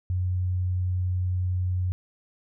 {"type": "tone", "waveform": "sine", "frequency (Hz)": 91.1, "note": "F#2", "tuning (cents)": -26, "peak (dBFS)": -23, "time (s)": [0.1, 1.92], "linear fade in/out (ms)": 0, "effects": []}